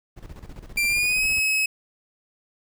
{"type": "noise with tremolo", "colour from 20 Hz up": "brown", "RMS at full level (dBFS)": -37, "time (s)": [0.16, 1.41], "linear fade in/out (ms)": 20, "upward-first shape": "square", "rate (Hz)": 15, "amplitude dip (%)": 70}
{"type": "tone with pitch glide", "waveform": "40% pulse", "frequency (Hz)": [2366, 2565], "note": ["D7", "E7"], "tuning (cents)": [12, -48], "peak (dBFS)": -19, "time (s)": [0.77, 1.66], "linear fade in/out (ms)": 5, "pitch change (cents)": 140, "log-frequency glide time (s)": [0.87, 1.26]}
{"effects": []}